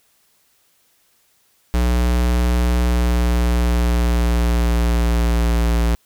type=tone with pitch glide; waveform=square; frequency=60.4 to 57.84 Hz; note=B1 to A#1; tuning=-38 to -13 cents; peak=-15 dBFS; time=1.74-5.95 s; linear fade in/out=0 ms; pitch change=-75 cents; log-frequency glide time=2.78-5.71 s; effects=white hiss -60 dBFS RMS until 6.05 s